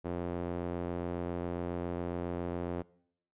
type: tone with band-pass filter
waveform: sawtooth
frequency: 87.31 Hz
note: F2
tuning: in tune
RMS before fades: -36 dBFS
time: 0.04-2.83 s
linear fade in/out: 20 ms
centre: 420 Hz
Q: 0.96
effects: noise-tail reverb RT60 0.7 s tail -22 dB re dry + resampled to 8000 Hz